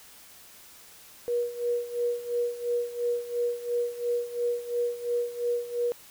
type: tone with tremolo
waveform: sine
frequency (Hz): 480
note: B4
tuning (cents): -49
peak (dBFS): -23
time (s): 1.28-5.92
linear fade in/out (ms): 0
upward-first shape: sine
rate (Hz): 2.9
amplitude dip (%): 80
effects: white hiss -51 dBFS RMS until 6.1 s